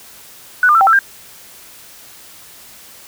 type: tone with pitch steps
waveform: sine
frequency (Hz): 1482 / 1202 / 1334 / 778 / 1332 / 1594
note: F#6 / D6 / E6 / G5 / E6 / G6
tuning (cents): +2 / +40 / +20 / -13 / +18 / +28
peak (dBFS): -7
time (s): 0.63-0.99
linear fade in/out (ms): 2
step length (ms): 60
effects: white hiss -40 dBFS RMS until 3.07 s